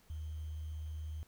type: tone with sample-and-hold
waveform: sine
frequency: 77.78 Hz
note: D#2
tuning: in tune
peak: -39 dBFS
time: 0.1-1.23 s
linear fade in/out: 0 ms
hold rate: 3150 Hz
effects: pink hiss -67 dBFS RMS until 1.27 s